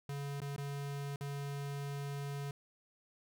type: tone with dropouts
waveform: square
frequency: 141.4 Hz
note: C#3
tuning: 35 cents sharp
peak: -39 dBFS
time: 0.09-2.51 s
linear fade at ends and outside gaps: 2 ms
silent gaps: 0.404-0.417 / 0.563-0.58 / 1.16-1.209 s
effects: none

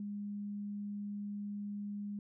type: tone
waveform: sine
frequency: 204.6 Hz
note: G#3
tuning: 26 cents flat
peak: -38 dBFS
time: 0-2.19 s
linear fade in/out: 2 ms
effects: none

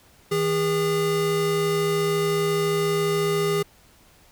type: tone pair together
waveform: square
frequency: 160.4 / 406.9 Hz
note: E3 / G#4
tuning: -47 / -35 cents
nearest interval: octave + major third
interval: 1612 cents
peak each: -28 / -22 dBFS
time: 0.31-3.63 s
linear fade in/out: 10 ms
effects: pink hiss -55 dBFS RMS until 4.31 s

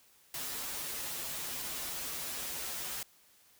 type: noise with comb filter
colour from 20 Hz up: white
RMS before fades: -39 dBFS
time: 0.34-3.03 s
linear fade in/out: 2 ms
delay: 10 ms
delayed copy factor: -0.75
effects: white hiss -64 dBFS RMS until 3.59 s

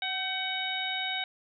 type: harmonic tone with a mistuned harmonic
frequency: 750 Hz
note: F#5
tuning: 23 cents sharp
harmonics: 1 / 2 / 3 / 4 / 5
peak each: -37 / -38 / -35 / -38 / -34 dBFS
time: 0.02-1.24 s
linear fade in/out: 2 ms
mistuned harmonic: 2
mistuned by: +49 cents
effects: none

